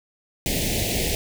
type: band-stop noise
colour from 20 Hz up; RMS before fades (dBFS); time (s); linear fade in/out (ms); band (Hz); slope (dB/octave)
pink; -24; 0.46-1.15; 0; 740 to 2000; 48
effects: none